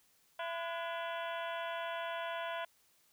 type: harmonic tone with a mistuned harmonic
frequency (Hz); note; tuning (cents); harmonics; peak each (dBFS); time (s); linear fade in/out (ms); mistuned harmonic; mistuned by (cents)
335.9; E4; +33; 2 / 3 / 4 / 5 / 6 / 7 / 8 / 9 / 10; -40 / -42 / -45 / -49 / -52 / -53 / -52 / -52 / -51; 0.39-2.65; 5; 4; +140
effects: white hiss -70 dBFS RMS until 3.12 s